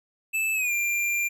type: tone with pitch glide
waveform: square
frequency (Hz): 2628 to 2382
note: E7 to D7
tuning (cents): -6 to +24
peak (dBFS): -24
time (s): 0.33-1.29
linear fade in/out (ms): 20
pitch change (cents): -170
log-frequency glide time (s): 0.54-0.72
effects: none